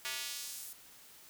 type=tone with high-pass filter sweep; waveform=square; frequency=130.6 Hz; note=C3; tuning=3 cents flat; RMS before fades=-42 dBFS; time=0.05-0.73 s; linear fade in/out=0 ms; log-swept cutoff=2000 to 11000 Hz; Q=0.86; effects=white hiss -57 dBFS RMS until 1.29 s

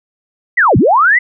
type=linear two-way sweep; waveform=sine; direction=down then up; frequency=2057 to 82.41 to 2057 Hz; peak=-6 dBFS; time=0.57-1.19 s; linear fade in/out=10 ms; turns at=0.77 s; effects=none

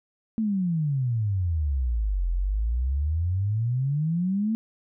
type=exponential two-way sweep; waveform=sine; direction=down then up; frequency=227.2 to 42.32 to 227.2 Hz; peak=-22 dBFS; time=0.38-4.55 s; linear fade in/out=0 ms; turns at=2.29 s; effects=none

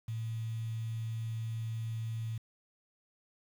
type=tone with quantisation; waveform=sine; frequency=112.9 Hz; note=A2; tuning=45 cents sharp; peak=-34 dBFS; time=0.08-2.38 s; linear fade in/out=5 ms; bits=9; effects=none

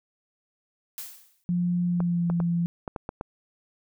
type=noise with exponential decay; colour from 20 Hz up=blue; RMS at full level=-34 dBFS; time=0.98-1.44 s; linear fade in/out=0 ms; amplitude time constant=100 ms
type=tone with pitch glide; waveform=sine; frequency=176.1 to 171.09 Hz; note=F3 to F3; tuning=+15 to -35 cents; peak=-22 dBFS; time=1.49-2.66 s; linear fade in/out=0 ms; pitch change=-50 cents; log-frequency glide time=1.86-2.31 s
type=clicks; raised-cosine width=1 ms; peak=-18 dBFS; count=7; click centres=2.004 / 2.3 / 2.402 / 2.878 / 2.962 / 3.091 / 3.211 s
effects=none

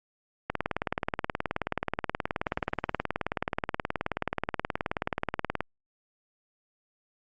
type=click train; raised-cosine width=0.5 ms; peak=-12 dBFS; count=97; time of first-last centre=0.5-5.606 s; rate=18.8 Hz; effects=Opus 48 kbps

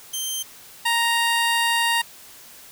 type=tone pair in turn; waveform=15% pulse; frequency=3136 / 932.3 Hz; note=G7 / A#5; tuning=0 / 0 cents; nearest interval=octave + major sixth; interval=2100 cents; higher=first; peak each=-18 / -12 dBFS; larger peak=second; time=0.13-0.43 / 0.85-2.02 s; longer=second; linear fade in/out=10 ms; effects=white hiss -45 dBFS RMS until 2.71 s

